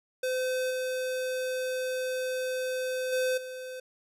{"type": "tone with level steps", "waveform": "square", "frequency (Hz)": 512, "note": "C5", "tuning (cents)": -38, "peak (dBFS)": [-28, -30, -26, -38], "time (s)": [0.23, 3.8], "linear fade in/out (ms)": 5, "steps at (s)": [0.7, 3.12, 3.37], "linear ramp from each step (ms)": 10, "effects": ["resampled to 32000 Hz"]}